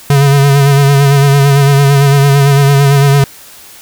square tone with vibrato, 140 Hz, C#3, 18 cents sharp, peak -5 dBFS, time 0.1-3.24 s, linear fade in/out 2 ms, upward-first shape sine, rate 8.9 Hz, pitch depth 38 cents each way, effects white hiss -35 dBFS RMS until 3.81 s

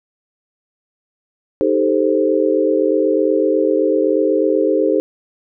sine chord, A half-diminished seventh, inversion second, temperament equal, 311.1 / 392 / 440 / 523.3 Hz, Eb4 / G4 / A4 / C5, 0 / 0 / 0 / 0 cents, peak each -18 dBFS, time 1.61-5 s, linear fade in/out 0 ms, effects none

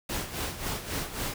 pink noise with tremolo, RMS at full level -31 dBFS, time 0.09-1.34 s, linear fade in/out 5 ms, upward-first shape sine, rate 3.7 Hz, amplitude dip 70%, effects none

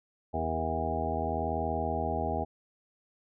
harmonic tone with a mistuned harmonic, 80.8 Hz, E2, 34 cents flat, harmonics 1 / 2 / 3 / 4 / 5 / 6 / 8 / 9 / 10, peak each -35 / -41 / -38 / -41 / -39 / -39 / -36 / -37 / -35 dBFS, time 0.33-2.45 s, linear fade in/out 20 ms, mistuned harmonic 6, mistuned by -21 cents, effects none

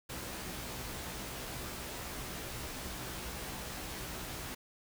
pink noise with comb filter, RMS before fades -42 dBFS, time 0.09-4.55 s, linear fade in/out 10 ms, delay 16 ms, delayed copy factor +0.55, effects none

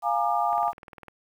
sine chord, Bb dominant seventh, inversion second, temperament equal with one note detuned, 698.5 / 830.6 / 932.3 / 1198 Hz, F5 / Ab5 / Bb5 / D6, 0 / 0 / 0 / +34 cents, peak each -26 / -26 / -31 / -28 dBFS, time 0.02-0.73 s, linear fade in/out 50 ms
click train, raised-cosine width 0.5 ms, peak -28 dBFS, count 12, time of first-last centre 0.53-1.083 s, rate 19.9 Hz
effects 9-bit

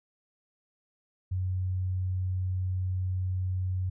sine tone, 92.5 Hz, F#2, in tune, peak -27 dBFS, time 1.31-3.9 s, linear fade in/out 10 ms, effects none

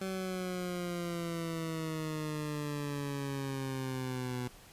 20% pulse exponential sweep, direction down, 191.1 to 123.5 Hz, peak -30 dBFS, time 0.01-4.48 s, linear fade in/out 5 ms, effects pink hiss -56 dBFS RMS until 4.72 s + resampled to 32000 Hz

